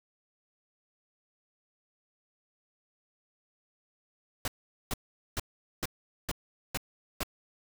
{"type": "noise bursts", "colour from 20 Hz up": "pink", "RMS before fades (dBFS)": -32, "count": 7, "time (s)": [4.45, 7.233], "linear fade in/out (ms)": 2, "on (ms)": 29, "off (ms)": 430, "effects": []}